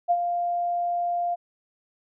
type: tone with ADSR envelope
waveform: sine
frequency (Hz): 698.5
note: F5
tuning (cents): 0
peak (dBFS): -16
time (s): 0.08-1.36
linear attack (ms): 28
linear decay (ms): 53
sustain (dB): -7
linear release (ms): 26
effects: none